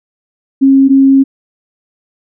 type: tone pair in turn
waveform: sine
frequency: 270.6 / 270.6 Hz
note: C#4 / C#4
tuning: -42 / -42 cents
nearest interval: unison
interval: 0 cents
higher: neither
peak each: -3 dBFS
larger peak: neither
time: 0.61-0.89 / 0.89-1.24 s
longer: second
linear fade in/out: 20 ms
effects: none